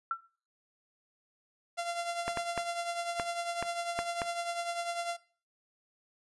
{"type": "tone with exponential decay", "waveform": "sine", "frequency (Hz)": 1347, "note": "E6", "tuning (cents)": 37, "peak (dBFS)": -25, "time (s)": [0.11, 0.21], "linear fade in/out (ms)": 2, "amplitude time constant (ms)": 21}
{"type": "tone with tremolo", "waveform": "sawtooth", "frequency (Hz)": 688, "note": "F5", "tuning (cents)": -26, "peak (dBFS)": -27, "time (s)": [1.77, 5.17], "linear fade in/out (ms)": 20, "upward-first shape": "triangle", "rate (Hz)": 10, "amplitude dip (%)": 65}
{"type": "clicks", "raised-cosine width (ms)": 0.5, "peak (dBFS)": -17, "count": 7, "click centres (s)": [2.28, 2.373, 2.577, 3.198, 3.626, 3.99, 4.218]}
{"effects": ["noise-tail reverb RT60 0.4 s tail -18 dB re dry", "resampled to 24000 Hz"]}